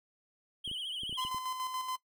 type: tone with vibrato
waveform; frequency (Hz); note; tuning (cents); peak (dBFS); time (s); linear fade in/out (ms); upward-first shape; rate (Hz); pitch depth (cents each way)
triangle; 3102; G7; -19; -34; 0.64-1.29; 10; triangle; 14; 120
type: clicks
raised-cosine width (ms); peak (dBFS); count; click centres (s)
3; -35; 7; 0.677 / 0.714 / 1.034 / 1.095 / 1.127 / 1.25 / 1.346
type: tone with tremolo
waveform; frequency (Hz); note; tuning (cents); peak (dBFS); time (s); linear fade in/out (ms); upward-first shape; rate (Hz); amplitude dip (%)
45% pulse; 1025; C6; -36; -34; 1.17-1.97; 20; square; 7; 45
effects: noise-tail reverb RT60 0.1 s tail -18 dB re dry